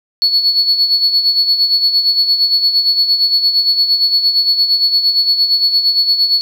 sine tone with tremolo, 4406 Hz, C#8, 11 cents flat, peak -6 dBFS, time 0.22-6.41 s, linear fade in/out 0 ms, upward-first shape sine, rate 8.7 Hz, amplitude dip 65%, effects tanh soft clip ceiling -4 dBFS + 7-bit

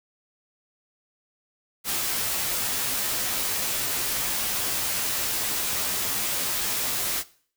white noise with comb filter, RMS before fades -27 dBFS, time 1.84-7.24 s, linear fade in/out 50 ms, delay 13 ms, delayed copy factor -0.6, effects noise-tail reverb RT60 0.5 s tail -19 dB re dry

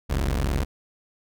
sawtooth tone pair together, 43.63 / 69.1 Hz, F1 / C#2, -1 / -5 cents, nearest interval minor sixth, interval 796 cents, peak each -21 dBFS, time 0.09-0.65 s, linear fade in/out 20 ms, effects none

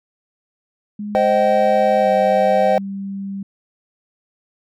sine tone with pitch glide, 207.7 to 196.5 Hz, G#3 to G3, 0 to +4 cents, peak -24 dBFS, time 0.99-3.43 s, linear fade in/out 5 ms, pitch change -96 cents, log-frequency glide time 2-2.08 s
triangle chord, C minor, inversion none, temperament equal with one note detuned, 523.3 / 622.3 / 769.2 Hz, C5 / Eb5 / G5, 0 / 0 / -33 cents, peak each -15 dBFS, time 1.15-2.78 s, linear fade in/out 0 ms
effects none

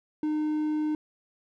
triangle tone, 305.3 Hz, D#4, 33 cents flat, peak -23 dBFS, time 0.23-0.95 s, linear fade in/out 2 ms, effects none

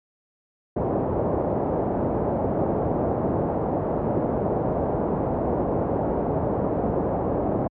white low-pass noise, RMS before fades -24 dBFS, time 0.76-7.68 s, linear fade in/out 10 ms, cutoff 700 Hz, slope 24 dB/octave, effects high-pass 60 Hz 12 dB/octave

